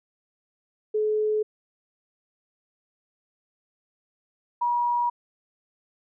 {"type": "tone pair in turn", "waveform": "sine", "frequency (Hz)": [427.9, 960.6], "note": ["A4", "B5"], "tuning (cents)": [-48, -48], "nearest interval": "octave + major second", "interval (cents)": 1400, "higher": "second", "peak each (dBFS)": -21, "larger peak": "neither", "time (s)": [[0.94, 1.43], [4.61, 5.1]], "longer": "neither", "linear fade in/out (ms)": 10, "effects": []}